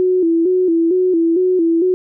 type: tone with vibrato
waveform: sine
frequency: 349.2 Hz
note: F4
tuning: in tune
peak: -11 dBFS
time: 0-1.94 s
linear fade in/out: 0 ms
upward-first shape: square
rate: 2.2 Hz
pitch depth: 89 cents each way
effects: none